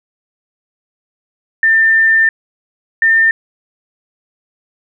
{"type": "tone pair in turn", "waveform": "sine", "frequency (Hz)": [1794, 1804.4], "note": ["A6", "A6"], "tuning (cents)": [33, 43], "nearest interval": "unison", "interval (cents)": 10, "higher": "second", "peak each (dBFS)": -7, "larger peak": "neither", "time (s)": [[1.63, 2.29], [3.02, 3.31]], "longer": "first", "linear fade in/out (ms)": 2, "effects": []}